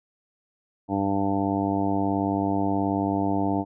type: harmonic tone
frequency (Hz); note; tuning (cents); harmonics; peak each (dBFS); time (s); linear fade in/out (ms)
98.6; G2; +11; 1 / 2 / 3 / 4 / 5 / 6 / 7 / 8 / 9; -32 / -29 / -25 / -35 / -36 / -40 / -30 / -35 / -32; 0.88-3.65; 50
effects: none